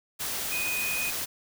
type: tone in noise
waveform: sine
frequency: 2489 Hz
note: D#7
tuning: in tune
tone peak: -29 dBFS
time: 0.51-1.11 s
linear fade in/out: 20 ms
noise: white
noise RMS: -32 dBFS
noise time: 0.19-1.26 s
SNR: 0 dB
effects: none